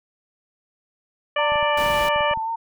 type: harmonic tone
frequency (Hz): 588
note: D5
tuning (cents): +2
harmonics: 1 / 2 / 3 / 4 / 5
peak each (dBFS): -22 / -25 / -27 / -28 / -29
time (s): 1.36-2.34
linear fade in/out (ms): 5
type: tone with vibrato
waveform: sine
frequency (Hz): 901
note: A5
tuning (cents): +41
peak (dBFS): -23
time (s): 1.38-2.56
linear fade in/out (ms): 10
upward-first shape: sine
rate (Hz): 4.6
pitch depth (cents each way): 27
type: clicks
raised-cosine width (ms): 5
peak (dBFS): -26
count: 11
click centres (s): 1.521 / 1.558 / 1.628 / 1.794 / 1.863 / 1.902 / 2.012 / 2.161 / 2.208 / 2.312 / 2.374
type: noise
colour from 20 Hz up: pink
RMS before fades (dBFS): -32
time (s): 1.77-2.09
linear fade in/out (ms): 5
effects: none